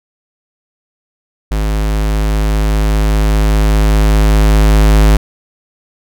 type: tone with level ramp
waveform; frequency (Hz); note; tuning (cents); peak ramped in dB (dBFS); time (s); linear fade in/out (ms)
square; 52.5; G#1; +19; -13 to -5; 1.51-5.17; 5
effects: none